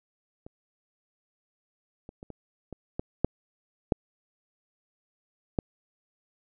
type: clicks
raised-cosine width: 2 ms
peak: -30 / -29 / -29 / -27 / -25 / -17 / -8 / -8 / -12 dBFS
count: 9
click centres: 0.465 / 2.091 / 2.229 / 2.303 / 2.727 / 2.995 / 3.246 / 3.922 / 5.588 s
effects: none